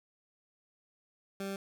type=tone; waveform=20% pulse; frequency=196 Hz; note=G3; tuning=in tune; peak=-31 dBFS; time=1.4-1.56 s; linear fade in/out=2 ms; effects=none